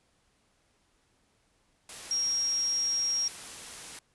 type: tone in noise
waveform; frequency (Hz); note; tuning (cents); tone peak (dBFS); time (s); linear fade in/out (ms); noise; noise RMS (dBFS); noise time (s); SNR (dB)
sine; 5600; F8; +4; -26; 2.11-3.28; 2; white; -43; 1.89-3.99; +14
effects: pink hiss -70 dBFS RMS until 4.14 s + resampled to 24000 Hz